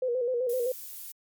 sine tone with vibrato, 493.9 Hz, B4, in tune, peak -25 dBFS, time 0.02-0.72 s, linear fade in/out 5 ms, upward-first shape square, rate 7.8 Hz, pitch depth 61 cents each way
violet noise, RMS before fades -41 dBFS, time 0.49-1.12 s, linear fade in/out 5 ms
effects MP3 96 kbps

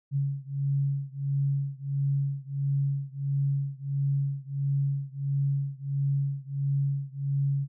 sine beating tone pair, 138.59 / 140.09 Hz, C#3 / C#3, 0 / +19 cents, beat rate 1.5 Hz, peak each -28 / -29 dBFS, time 0.11-7.68 s, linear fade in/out 50 ms, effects none

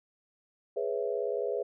sine chord, C# minor seventh, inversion second, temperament equal, 415.3 / 493.9 / 554.4 / 659.3 Hz, G#4 / B4 / C#5 / E5, 0 / 0 / 0 / 0 cents, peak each -33 / -33 / -36 / -38 dBFS, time 0.76-1.63 s, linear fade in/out 10 ms, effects none

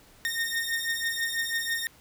sawtooth beating tone pair, 1836 / 1842.1 Hz, A#6 / A#6, -27 / -21 cents, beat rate 6.1 Hz, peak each -27 dBFS, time 0.25-1.87 s, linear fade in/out 0 ms, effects pink hiss -56 dBFS RMS until 2 s

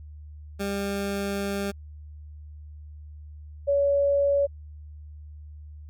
20% pulse / sine tone pair in turn, 199.4 / 564 Hz, G3 / C#5, +30 / +30 cents, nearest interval octave + tritone, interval 1800 cents, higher second, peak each -22 / -19 dBFS, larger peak second, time 0.59-1.72 / 3.67-4.47 s, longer first, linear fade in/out 20 ms, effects added 75 Hz sine -40 dBFS peak until 5.89 s

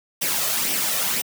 white noise with flanger, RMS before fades -23 dBFS, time 0.21-1.22 s, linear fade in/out 10 ms, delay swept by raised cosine 0.35 to 1.65 ms, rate 2 Hz, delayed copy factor +0.5, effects high-pass 150 Hz 12 dB/octave

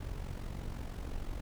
brown noise with amplitude modulation, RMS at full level -37 dBFS, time 0-1.41 s, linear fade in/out 10 ms, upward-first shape sine, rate 45.9 Hz, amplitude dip 65%, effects none

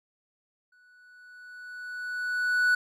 triangle tone with exponential growth, 1479 Hz, F#6, 1 cent flat, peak -17 dBFS, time 0.72-2.75 s, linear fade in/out 5 ms, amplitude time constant 440 ms, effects none

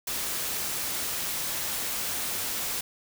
white noise, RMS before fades -31 dBFS, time 0.07-2.81 s, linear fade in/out 5 ms, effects none

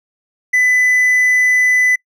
triangle tone, 2000 Hz, B6, 21 cents sharp, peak -8 dBFS, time 0.53-1.96 s, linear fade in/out 10 ms, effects noise-tail reverb RT60 0.1 s tail -25 dB re dry

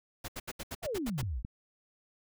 pink noise bursts, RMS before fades -39 dBFS, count 9, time 0.24-1.219 s, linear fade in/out 10 ms, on 43 ms, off 74 ms
sine exponential sweep, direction down, 740 to 46.75 Hz, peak -32 dBFS, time 0.82-1.43 s, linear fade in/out 50 ms
clicks, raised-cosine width 5 ms, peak -26 dBFS, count 2, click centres 1.23 / 1.449 s
effects none

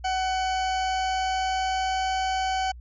40% pulse tone with pitch glide, 751 to 756.7 Hz, F#5 to F#5, +26 to +39 cents, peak -23 dBFS, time 0.04-2.72 s, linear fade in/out 10 ms, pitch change +13 cents, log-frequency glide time 0.28-2.09 s, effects added 60 Hz sine -40 dBFS peak until 2.8 s + resampled to 16000 Hz

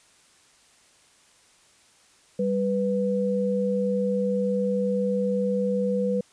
sine tone pair together, 196 / 493.9 Hz, G3 / B4, 0 / 0 cents, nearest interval octave + major third, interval 1600 cents, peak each -25 / -24 dBFS, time 2.39-6.21 s, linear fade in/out 5 ms, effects white hiss -58 dBFS RMS until 6.32 s + resampled to 22050 Hz

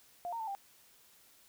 sine tone with pitch steps, 704 / 921 / 886 / 792 Hz, F5 / A#5 / A5 / G5, +14 / -21 / +12 / +18 cents, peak -36 dBFS, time 0.25-0.55 s, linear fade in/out 0 ms, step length 75 ms, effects white hiss -63 dBFS RMS until 1.48 s

